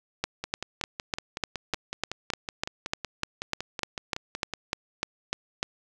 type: two click trains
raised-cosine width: 0.2 ms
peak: -9 / -15 dBFS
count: 19 / 23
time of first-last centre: 0.24-5.629 / 0.44-4.537 s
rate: 3.34 / 5.37 Hz
effects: none